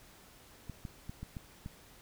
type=clicks; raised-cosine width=5 ms; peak=-29 dBFS; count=6; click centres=0.697 / 0.852 / 1.095 / 1.23 / 1.368 / 1.661 s; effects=pink hiss -58 dBFS RMS until 2.01 s